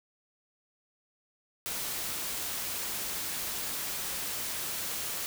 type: noise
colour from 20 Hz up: white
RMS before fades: -35 dBFS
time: 1.66-5.26 s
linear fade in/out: 0 ms
effects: none